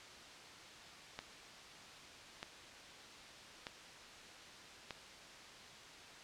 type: click train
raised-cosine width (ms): 0.2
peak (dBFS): -25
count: 4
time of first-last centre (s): 1.19-4.907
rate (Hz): 0.807
effects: white hiss -54 dBFS RMS until 6.23 s + low-pass 5000 Hz 12 dB/octave